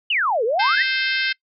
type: exponential two-way sweep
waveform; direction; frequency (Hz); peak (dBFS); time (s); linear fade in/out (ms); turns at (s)
sine; down then up; 3075 to 420 to 2074; -17; 0.1-0.83; 5; 0.44
type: harmonic tone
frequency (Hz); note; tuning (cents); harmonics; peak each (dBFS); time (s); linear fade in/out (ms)
523; C5; -1; 3 / 4 / 5 / 6 / 7 / 8 / 9 / 10; -23 / -25 / -27 / -29 / -30 / -31 / -32 / -33; 0.59-1.33; 10
effects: noise-tail reverb RT60 0.1 s tail -22 dB re dry